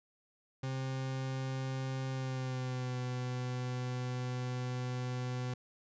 40% pulse tone with pitch glide, 132.2 to 125.5 Hz, C3 to B2, +18 to +28 cents, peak -34 dBFS, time 0.63-5.54 s, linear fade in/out 5 ms, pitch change -90 cents, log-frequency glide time 2.11-2.98 s, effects resampled to 16000 Hz

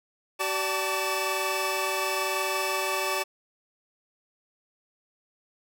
sawtooth tone cluster, 380.5 / 584 / 889 / 1147 / 2627 Hz, F#4 / D5 / A5 / D6 / E7, +48 / -10 / +18 / -41 / -7 cents, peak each -29 dBFS, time 0.39-3.24 s, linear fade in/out 20 ms, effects none

